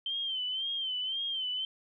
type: tone with vibrato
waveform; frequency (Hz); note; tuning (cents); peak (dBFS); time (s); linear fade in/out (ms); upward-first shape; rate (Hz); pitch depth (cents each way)
sine; 3115; G7; -12; -31; 0.06-1.65; 2; sine; 1.9; 77
effects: none